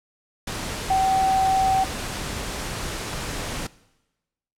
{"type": "tone in noise", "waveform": "sine", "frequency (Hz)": 765, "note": "G5", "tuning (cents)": -42, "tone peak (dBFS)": -17, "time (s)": [0.9, 1.84], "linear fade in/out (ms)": 5, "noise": "pink", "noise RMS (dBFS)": -30, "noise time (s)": [0.47, 3.67], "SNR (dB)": 10, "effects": ["noise-tail reverb RT60 1.0 s tail -20 dB re dry", "low-pass 10000 Hz 12 dB/octave"]}